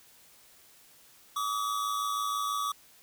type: tone pair together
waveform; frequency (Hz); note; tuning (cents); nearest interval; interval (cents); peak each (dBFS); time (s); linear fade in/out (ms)
square; 1148 / 1254.1; D6 / D#6; -40 / +13; major second; 153; -31 / -36; 1.36-2.72; 5
effects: white hiss -58 dBFS RMS until 3.02 s